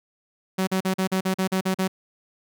sawtooth tone bursts, 188.5 Hz, F#3, 32 cents sharp, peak -17 dBFS, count 10, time 0.58-1.879 s, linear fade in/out 10 ms, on 93 ms, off 41 ms, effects none

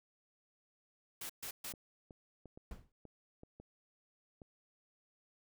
white noise bursts, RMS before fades -44 dBFS, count 3, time 1.21-1.725 s, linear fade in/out 5 ms, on 85 ms, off 130 ms
clicks, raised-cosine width 2 ms, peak -39 dBFS, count 8, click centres 1.738 / 2.108 / 2.457 / 2.575 / 3.053 / 3.434 / 3.6 / 4.418 s
brown noise with exponential decay, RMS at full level -42 dBFS, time 2.71-2.92 s, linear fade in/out 2 ms, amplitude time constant 45 ms
effects none

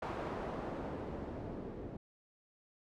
white noise with low-pass filter sweep, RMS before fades -42 dBFS, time 0.02-1.97 s, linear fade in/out 5 ms, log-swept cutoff 900 to 320 Hz, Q 0.89, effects none

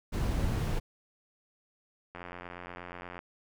brown noise, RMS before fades -30 dBFS, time 0.12-0.8 s, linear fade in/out 20 ms
click train, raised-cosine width 0.5 ms, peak -27 dBFS, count 93, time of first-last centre 2.15-3.191 s, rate 88.4 Hz
effects none

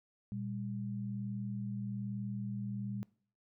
sine tone pair together, 119.1 / 200.3 Hz, A#2 / G3, +38 / +38 cents, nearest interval major sixth, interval 900 cents, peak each -40 / -39 dBFS, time 0.32-3.03 s, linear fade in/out 0 ms, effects noise-tail reverb RT60 0.5 s tail -22 dB re dry

